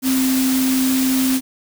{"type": "tone in noise", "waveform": "sine", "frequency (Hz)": 261.6, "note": "C4", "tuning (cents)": 0, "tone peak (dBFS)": -15, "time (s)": [0.02, 1.41], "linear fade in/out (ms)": 50, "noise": "white", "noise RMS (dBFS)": -24, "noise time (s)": [0.02, 1.41], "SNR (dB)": 6, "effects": []}